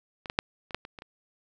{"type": "clicks", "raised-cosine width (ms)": 0.3, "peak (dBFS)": [-24, -15, -6, -28, -12, -25, -26, -27], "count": 8, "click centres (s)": [0.258, 0.299, 0.389, 0.708, 0.746, 0.851, 0.988, 1.021], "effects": []}